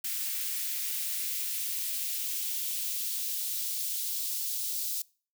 blue noise with high-pass filter sweep, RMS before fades -33 dBFS, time 0.04-5.02 s, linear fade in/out 5 ms, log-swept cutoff 1900 to 4300 Hz, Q 1.2, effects noise-tail reverb RT60 0.4 s tail -24 dB re dry

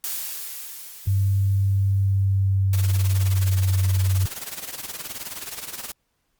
blue noise with exponential decay, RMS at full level -27 dBFS, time 0.04-2.85 s, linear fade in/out 1 ms, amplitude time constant 610 ms
sine tone with pitch glide, 98 to 94.83 Hz, G2 to F#2, 0 to +43 cents, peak -17 dBFS, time 1.07-4.26 s, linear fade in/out 5 ms, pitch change -57 cents, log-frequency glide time 1.93-3.78 s
white noise with tremolo, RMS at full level -31 dBFS, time 2.73-5.92 s, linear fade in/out 2 ms, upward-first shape sine, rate 19 Hz, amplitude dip 75%
effects pink hiss -72 dBFS RMS until 6.39 s + Opus 48 kbps

